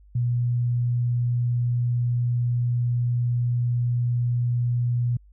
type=tone; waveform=sine; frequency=121.1 Hz; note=B2; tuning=34 cents flat; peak=-20 dBFS; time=0.15-5.17 s; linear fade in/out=5 ms; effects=added 50 Hz sine -49 dBFS peak until 5.32 s